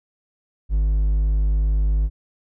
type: tone with hard clipping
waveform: triangle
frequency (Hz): 51.3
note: G#1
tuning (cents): -21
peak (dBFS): -17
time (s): 0.69-2.1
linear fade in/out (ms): 50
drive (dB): 6
effects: none